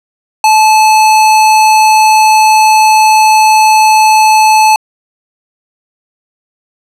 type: tone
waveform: square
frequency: 867 Hz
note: A5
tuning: 26 cents flat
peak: -4 dBFS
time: 0.44-4.76 s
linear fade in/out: 2 ms
effects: low-pass 11000 Hz 12 dB/octave